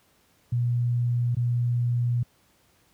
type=tone with dropouts; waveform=sine; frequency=120.7 Hz; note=B2; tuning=39 cents flat; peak=-21 dBFS; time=0.52-2.23 s; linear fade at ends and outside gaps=5 ms; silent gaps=1.348-1.367 s; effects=pink hiss -63 dBFS RMS until 2.93 s + high-pass 60 Hz 12 dB/octave